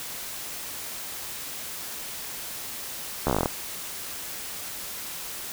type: slowing click train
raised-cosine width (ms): 1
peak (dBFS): -9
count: 11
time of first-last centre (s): 3.27-3.458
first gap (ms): 13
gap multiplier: 1.08
effects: white hiss -36 dBFS RMS until 5.52 s